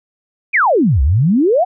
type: exponential two-way sweep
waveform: sine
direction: down then up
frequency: 2539 to 61.7 to 776 Hz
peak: -9 dBFS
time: 0.53-1.65 s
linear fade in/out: 20 ms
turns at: 1.02 s
effects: none